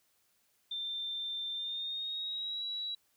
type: tone with pitch glide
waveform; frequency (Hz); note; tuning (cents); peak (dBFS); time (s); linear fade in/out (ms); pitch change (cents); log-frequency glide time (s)
sine; 3577 to 3901; A7 to B7; +28 to -22; -35; 0.71-2.95; 5; +150; 1.54-2.64
effects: white hiss -73 dBFS RMS until 3.16 s